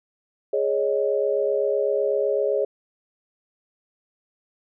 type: chord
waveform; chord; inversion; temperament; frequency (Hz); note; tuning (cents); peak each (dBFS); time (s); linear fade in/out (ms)
sine; Ab suspended fourth; none; equal; 415.3 / 554.4 / 622.3; Ab4 / Db5 / Eb5; 0 / 0 / 0; -23 / -23 / -27; 0.53-2.65; 5
effects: none